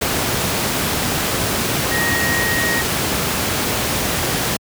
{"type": "tone in noise", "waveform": "sine", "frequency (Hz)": 1880, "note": "A#6", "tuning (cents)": 14, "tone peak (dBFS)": -19, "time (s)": [1.91, 2.82], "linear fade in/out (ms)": 10, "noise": "pink", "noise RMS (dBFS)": -19, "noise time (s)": [0.01, 4.57], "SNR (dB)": -3, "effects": ["high-pass 80 Hz 12 dB/octave"]}